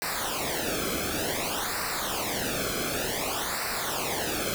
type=noise with flanger; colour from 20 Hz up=pink; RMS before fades=-30 dBFS; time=0.02-4.54 s; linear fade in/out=0 ms; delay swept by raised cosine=0.3 to 1.09 ms; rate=0.55 Hz; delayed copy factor=-0.8; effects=none